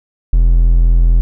triangle tone, 42.18 Hz, E1, 41 cents sharp, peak -4 dBFS, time 0.33-1.21 s, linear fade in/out 0 ms, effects none

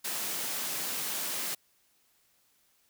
white high-pass noise, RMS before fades -34 dBFS, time 0.04-1.55 s, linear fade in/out 10 ms, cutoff 140 Hz, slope 96 dB/octave, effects white hiss -69 dBFS RMS until 2.89 s

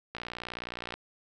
click train, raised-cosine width 0.3 ms, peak -21 dBFS, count 48, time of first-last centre 0.15-0.94 s, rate 59.5 Hz, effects none

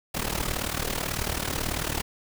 pink noise with amplitude modulation, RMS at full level -26 dBFS, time 0.14-2.02 s, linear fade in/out 10 ms, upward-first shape sine, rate 38.2 Hz, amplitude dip 80%, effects none

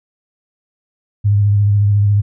sine tone with vibrato, 102.3 Hz, G#2, 26 cents flat, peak -9 dBFS, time 1.24-2.22 s, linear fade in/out 20 ms, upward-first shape sine, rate 14 Hz, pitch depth 28 cents each way, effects none

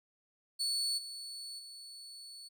35% pulse tone with level steps, 4435 Hz, C#8, in tune, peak -30 / -41 / -46 dBFS, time 0.59-2.49 s, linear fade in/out 20 ms, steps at 0.97 / 1.58 s, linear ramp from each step 20 ms, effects none

